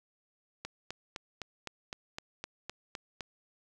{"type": "click train", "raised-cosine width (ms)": 0.2, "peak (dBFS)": -21, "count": 11, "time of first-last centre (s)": [0.65, 3.208], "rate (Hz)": 3.91, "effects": []}